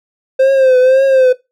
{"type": "tone with vibrato", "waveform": "triangle", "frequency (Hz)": 523.3, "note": "C5", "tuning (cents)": 0, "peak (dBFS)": -4, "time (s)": [0.39, 1.33], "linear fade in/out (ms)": 10, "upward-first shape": "triangle", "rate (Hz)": 1.9, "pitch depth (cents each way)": 72, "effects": ["noise-tail reverb RT60 0.2 s tail -18 dB re dry"]}